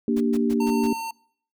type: chord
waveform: sine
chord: G minor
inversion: first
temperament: equal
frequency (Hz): 233.1 / 293.7 / 392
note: Bb3 / D4 / G4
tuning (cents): 0 / 0 / 0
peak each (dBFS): -21 / -25 / -26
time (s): 0.08-0.93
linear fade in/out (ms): 2
type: noise bursts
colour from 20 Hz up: pink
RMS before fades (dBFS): -40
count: 5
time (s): 0.16-0.875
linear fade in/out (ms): 10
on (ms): 47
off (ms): 120
type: tone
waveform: square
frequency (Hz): 906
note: A#5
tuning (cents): -50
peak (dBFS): -29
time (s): 0.6-1.11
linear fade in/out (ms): 5
effects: noise-tail reverb RT60 0.6 s tail -24 dB re dry